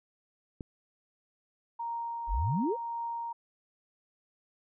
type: click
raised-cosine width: 3 ms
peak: -26 dBFS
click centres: 0.608 s
type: tone with tremolo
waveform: sine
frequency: 932.3 Hz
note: A#5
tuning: in tune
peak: -32 dBFS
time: 1.79-3.33 s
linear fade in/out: 10 ms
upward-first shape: triangle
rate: 1.8 Hz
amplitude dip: 25%
type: exponential sweep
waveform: sine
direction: up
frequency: 36.71 to 550 Hz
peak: -27 dBFS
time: 2.27-2.77 s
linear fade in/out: 50 ms
effects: none